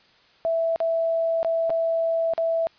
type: tone with dropouts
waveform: sine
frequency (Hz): 659.3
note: E5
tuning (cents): 0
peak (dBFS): -20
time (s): 0.45-2.67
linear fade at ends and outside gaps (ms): 0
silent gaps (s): 0.76-0.803 / 1.43-1.447 / 1.696-1.703 / 2.336-2.379
effects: white hiss -57 dBFS RMS until 2.78 s + resampled to 11025 Hz